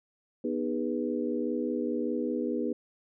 harmonic tone with a mistuned harmonic, 81.7 Hz, E2, 15 cents flat, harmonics 3 / 4 / 5 / 6, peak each -32 / -33 / -34 / -35 dBFS, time 0.44-2.73 s, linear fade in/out 5 ms, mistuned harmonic 4, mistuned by -91 cents, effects none

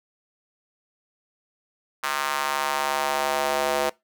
square tone with high-pass filter sweep, 71.4 Hz, D2, 48 cents flat, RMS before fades -25 dBFS, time 2.03-3.9 s, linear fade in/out 10 ms, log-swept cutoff 1200 to 560 Hz, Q 1.9, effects noise-tail reverb RT60 0.2 s tail -22 dB re dry

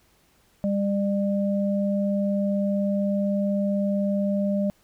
sine tone pair together, 200 / 599.3 Hz, G3 / D5, +35 / +35 cents, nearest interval octave + perfect fifth, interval 1900 cents, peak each -22 / -27 dBFS, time 0.64-4.7 s, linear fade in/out 0 ms, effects pink hiss -62 dBFS RMS until 4.83 s

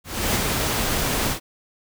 pink noise with ADSR envelope, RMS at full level -20 dBFS, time 0.04-1.4 s, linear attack 310 ms, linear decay 23 ms, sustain -3 dB, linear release 92 ms, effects none

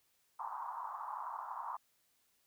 white band-pass noise, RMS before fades -43 dBFS, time 0.39-1.77 s, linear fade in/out 5 ms, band 850 to 1100 Hz, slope 48 dB/octave, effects white hiss -75 dBFS RMS until 2.46 s

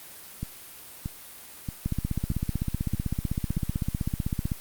two click trains, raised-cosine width 5 ms, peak -18 / -14 dBFS, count 6 / 43, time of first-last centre 0.43-3.575 / 1.86-4.518 s, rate 1.59 / 15.8 Hz, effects white hiss -45 dBFS RMS until 4.6 s + Opus 32 kbps

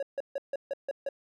triangle tone bursts, 554.4 Hz, C#5, in tune, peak -27 dBFS, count 7, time 0-1.089 s, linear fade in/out 2 ms, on 27 ms, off 150 ms, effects none

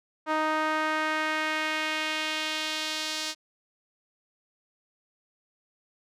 sawtooth tone with band-pass filter sweep, 311.1 Hz, D#4, in tune, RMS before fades -29 dBFS, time 0.26-3.35 s, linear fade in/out 50 ms, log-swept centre 1100 to 4800 Hz, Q 1.4, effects none

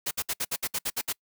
white noise bursts, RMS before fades -29 dBFS, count 10, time 0.06-1.128 s, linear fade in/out 10 ms, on 51 ms, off 62 ms, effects noise-tail reverb RT60 0.1 s tail -26 dB re dry

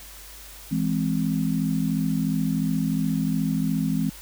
sine chord, E augmented, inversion none, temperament equal, 164.81 / 207.7 / 261.6 Hz, E3 / G#3 / B#3, 0 / 0 / 0 cents, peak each -25 / -26 / -26 dBFS, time 0.71-4.1 s, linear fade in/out 10 ms, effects added 50 Hz sine -46 dBFS peak until 4.21 s + white hiss -44 dBFS RMS until 4.21 s

